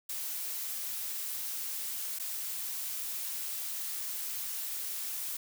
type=noise with dropouts; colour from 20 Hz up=blue; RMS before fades=-37 dBFS; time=0.09-5.37 s; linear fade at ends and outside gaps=5 ms; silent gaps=2.188-2.196 s; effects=none